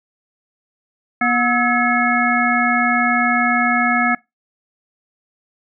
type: harmonic tone with a mistuned harmonic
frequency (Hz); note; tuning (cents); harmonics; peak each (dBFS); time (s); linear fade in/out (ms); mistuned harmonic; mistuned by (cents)
241.8; B3; -36; 1 / 3 / 5 / 7 / 9; -20 / -20 / -20 / -20 / -20; 1.21-4.15; 5; 5; +120
effects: noise-tail reverb RT60 0.2 s tail -23 dB re dry